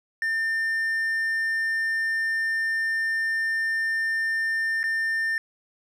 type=tone with dropouts; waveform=triangle; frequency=1800 Hz; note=A6; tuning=39 cents sharp; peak=-21 dBFS; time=0.22-5.38 s; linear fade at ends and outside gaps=1 ms; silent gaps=4.831-4.839 s; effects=resampled to 32000 Hz